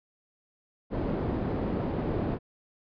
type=low-pass noise; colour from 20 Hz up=white; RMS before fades=-30 dBFS; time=0.9-2.39 s; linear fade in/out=50 ms; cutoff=390 Hz; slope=12 dB/octave; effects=resampled to 11025 Hz